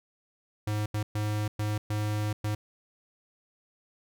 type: tone bursts at uneven times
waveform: square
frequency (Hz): 105.6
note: G#2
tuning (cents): +29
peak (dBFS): -28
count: 6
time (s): 0.67-0.86 / 0.94-1.03 / 1.15-1.48 / 1.59-1.78 / 1.9-2.33 / 2.44-2.55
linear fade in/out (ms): 5
effects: none